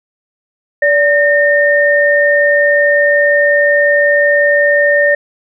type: tone pair together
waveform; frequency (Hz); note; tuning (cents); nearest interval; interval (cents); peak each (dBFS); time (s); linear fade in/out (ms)
sine; 579 / 1825.5; D5 / A#6; -25 / -37; octave + minor sixth; 1988; -10; 0.82-5.15; 5
effects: none